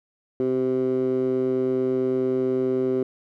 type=tone with band-pass filter; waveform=15% pulse; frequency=129.2 Hz; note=C3; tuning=21 cents flat; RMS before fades=-23 dBFS; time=0.4-3.03 s; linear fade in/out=2 ms; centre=350 Hz; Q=3.8; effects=none